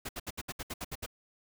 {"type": "noise bursts", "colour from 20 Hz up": "pink", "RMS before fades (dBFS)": -38, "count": 10, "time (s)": [0.05, 1.063], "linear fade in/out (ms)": 10, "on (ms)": 41, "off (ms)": 67, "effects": []}